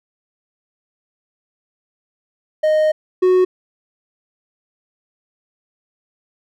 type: tone pair in turn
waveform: triangle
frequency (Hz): 619 / 368.1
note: D#5 / F#4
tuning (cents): -9 / -9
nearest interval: major sixth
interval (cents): 900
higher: first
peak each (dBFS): -10 / -8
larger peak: second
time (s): 2.63-2.92 / 3.22-3.45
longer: first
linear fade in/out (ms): 10
effects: none